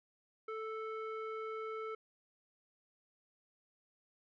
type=tone with low-pass filter; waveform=square; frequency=440 Hz; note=A4; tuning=in tune; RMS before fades=-42 dBFS; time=0.48-1.95 s; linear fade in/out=5 ms; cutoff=1700 Hz; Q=3.9; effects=none